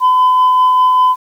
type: tone with tremolo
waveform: sine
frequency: 1012 Hz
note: B5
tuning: 42 cents sharp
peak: -4 dBFS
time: 0-1.16 s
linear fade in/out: 50 ms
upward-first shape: sine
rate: 5.1 Hz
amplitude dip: 25%
effects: tanh soft clip ceiling -5 dBFS + 7-bit